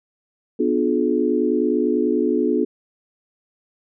sine chord, B diminished seventh, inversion none, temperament just, 246.9 / 296.3 / 355.6 / 426.7 Hz, B3 / D4 / F4 / Ab4, 0 / +15 / +31 / +47 cents, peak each -22 dBFS, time 0.59-2.65 s, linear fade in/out 10 ms, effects none

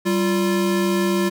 square tone pair together, 193.57 / 347.6 Hz, G3 / F4, -22 / -8 cents, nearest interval minor seventh, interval 1014 cents, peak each -21 dBFS, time 0.05-1.3 s, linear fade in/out 20 ms, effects none

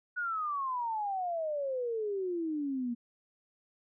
sine exponential sweep, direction down, 1480 to 233.1 Hz, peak -31 dBFS, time 0.16-2.95 s, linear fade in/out 20 ms, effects none

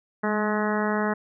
harmonic tone with a mistuned harmonic, 211.9 Hz, G#3, 35 cents sharp, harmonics 1 / 2 / 3 / 4 / 5 / 6 / 7 / 8 / 9, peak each -26 / -29 / -31 / -32 / -33 / -34 / -34 / -35 / -36 dBFS, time 0.23-1.14 s, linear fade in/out 10 ms, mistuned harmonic 1, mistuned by -25 cents, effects none

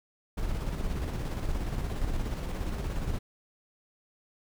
brown noise with tremolo, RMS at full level -30 dBFS, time 0.37-3.19 s, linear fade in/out 10 ms, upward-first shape square, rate 17 Hz, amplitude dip 35%, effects none

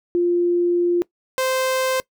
sine / sawtooth tone pair in turn, 349.2 / 520.2 Hz, F4 / C5, 0 / -10 cents, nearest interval perfect fifth, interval 690 cents, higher second, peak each -15 dBFS, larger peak neither, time 0.15-1.02 / 1.38-2 s, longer first, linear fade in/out 0 ms, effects noise-tail reverb RT60 0.1 s tail -21 dB re dry

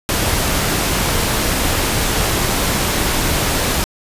pink noise, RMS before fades -17 dBFS, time 0.09-3.84 s, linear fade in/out 0 ms, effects resampled to 32000 Hz

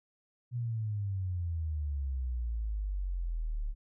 sine exponential sweep, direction down, 123.47 to 35.33 Hz, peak -31 dBFS, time 0.51-3.75 s, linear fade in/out 50 ms, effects none

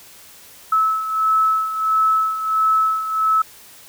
sine beating tone pair, 1300 / 1301.5 Hz, E6 / E6, -24 / -22 cents, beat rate 1.5 Hz, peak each -16 / -22 dBFS, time 0.72-3.42 s, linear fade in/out 5 ms, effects white hiss -44 dBFS RMS until 3.88 s

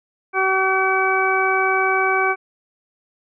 harmonic tone, 380.8 Hz, F#4, 50 cents sharp, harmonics 1 / 2 / 3 / 4 / 6, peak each -22 / -22 / -22 / -22 / -22 dBFS, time 0.33-2.36 s, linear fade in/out 50 ms, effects none

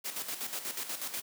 white noise with tremolo, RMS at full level -36 dBFS, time 0.04-1.22 s, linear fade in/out 20 ms, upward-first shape square, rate 8.2 Hz, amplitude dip 60%, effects high-pass 200 Hz 12 dB/octave

